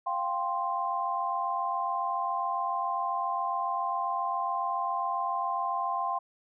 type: chord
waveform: sine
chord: F suspended second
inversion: none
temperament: just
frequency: 698.5 / 785.8 / 1047.7 Hz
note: F5 / G5 / C6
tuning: 0 / +4 / +2 cents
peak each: -34 / -33 / -30 dBFS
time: 0.06-6.19 s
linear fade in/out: 10 ms
effects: none